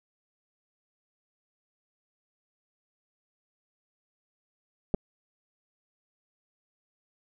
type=clicks; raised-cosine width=2 ms; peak=-13 dBFS; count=2; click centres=4.941 / 4.946 s; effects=none